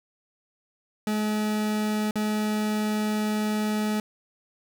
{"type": "tone with dropouts", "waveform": "40% pulse", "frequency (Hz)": 212.8, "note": "G#3", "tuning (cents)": 42, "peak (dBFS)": -23, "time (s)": [1.07, 4], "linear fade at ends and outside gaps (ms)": 2, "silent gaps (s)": [2.11, 2.156], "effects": ["10-bit"]}